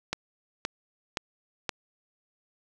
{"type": "click train", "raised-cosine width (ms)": 0.2, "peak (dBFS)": -11, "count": 4, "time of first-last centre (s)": [0.13, 1.692], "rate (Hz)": 1.92, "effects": []}